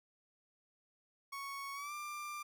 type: tone with pitch glide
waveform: 30% pulse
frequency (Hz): 1108.7 to 1188.3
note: C#6 to D6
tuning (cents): 0 to +20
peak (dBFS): -39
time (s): 1.32-2.43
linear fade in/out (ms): 10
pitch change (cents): +120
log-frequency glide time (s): 1.74-1.93
effects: none